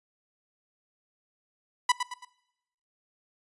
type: tone with echo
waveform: sawtooth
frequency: 987.8 Hz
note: B5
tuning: in tune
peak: -15 dBFS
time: 1.89-1.92 s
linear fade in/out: 5 ms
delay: 110 ms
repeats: 3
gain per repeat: -8 dB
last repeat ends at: 2.25 s
effects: noise-tail reverb RT60 0.9 s tail -22 dB re dry + resampled to 24000 Hz